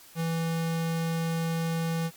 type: tone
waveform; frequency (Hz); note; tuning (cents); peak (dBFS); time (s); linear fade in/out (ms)
square; 164.81; E3; 0; -27; 0.15-2.11; 50
effects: white hiss -52 dBFS RMS until 2.16 s + MP3 96 kbps